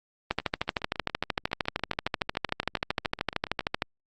two click trains, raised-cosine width 0.3 ms, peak -9 / -21 dBFS, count 47 / 24, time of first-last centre 0.31-3.821 / 0.4-3.608 s, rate 13.1 / 7.17 Hz, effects Opus 32 kbps

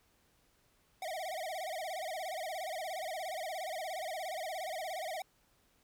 square tone with vibrato, 688 Hz, F5, 26 cents flat, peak -38 dBFS, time 1.02-5.22 s, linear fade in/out 2 ms, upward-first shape sine, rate 17 Hz, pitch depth 200 cents each way, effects pink hiss -71 dBFS RMS until 5.83 s

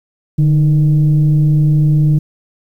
sine tone with frequency modulation, 150 Hz, D3, 37 cents sharp, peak -7 dBFS, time 0.38-2.19 s, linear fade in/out 10 ms, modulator 164 Hz, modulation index 0.35, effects tanh soft clip ceiling -3 dBFS + 8-bit

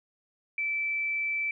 sine tone, 2322 Hz, D7, 20 cents flat, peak -27 dBFS, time 0.58-1.51 s, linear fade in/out 2 ms, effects none

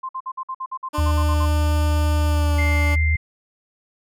sine tone bursts, 1047 Hz, C6, 1 cent sharp, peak -25 dBFS, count 13, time 0.03-1.459 s, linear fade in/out 10 ms, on 61 ms, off 53 ms
15% pulse tone with pitch glide, 298.8 to 290.8 Hz, D4 to D4, +30 to -17 cents, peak -19 dBFS, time 0.93-2.96 s, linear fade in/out 20 ms, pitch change -47 cents, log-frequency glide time 2.24-2.59 s
sine tone with vibrato, 77.78 Hz, D#2, in tune, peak -16 dBFS, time 0.98-3.16 s, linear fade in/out 5 ms, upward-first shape sine, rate 9.4 Hz, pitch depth 12 cents each way
sine tone, 2093 Hz, C7, in tune, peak -23 dBFS, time 2.58-3.17 s, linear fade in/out 10 ms
effects none

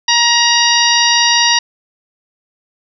harmonic tone, 945 Hz, A#5, 23 cents sharp, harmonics 1 / 2 / 3 / 4 / 5 / 6, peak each -16 / -16 / -16 / -16 / -16 / -16 dBFS, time 0.08-1.59 s, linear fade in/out 5 ms, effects none

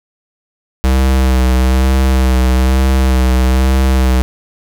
square tone with vibrato, 64.7 Hz, C2, 19 cents flat, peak -9 dBFS, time 0.84-4.22 s, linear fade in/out 0 ms, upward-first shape sine, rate 1.1 Hz, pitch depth 28 cents each way, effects none

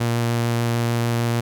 sawtooth tone with vibrato, 117.7 Hz, A#2, 17 cents sharp, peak -15 dBFS, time 0-1.41 s, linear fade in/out 10 ms, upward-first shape triangle, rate 6.7 Hz, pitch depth 10 cents each way, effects none

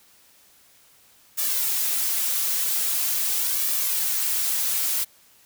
blue noise with flanger, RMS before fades -24 dBFS, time 1.37-5.05 s, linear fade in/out 20 ms, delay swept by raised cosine 1.7 to 5.3 ms, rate 0.43 Hz, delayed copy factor +0.6, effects white hiss -56 dBFS RMS until 5.45 s

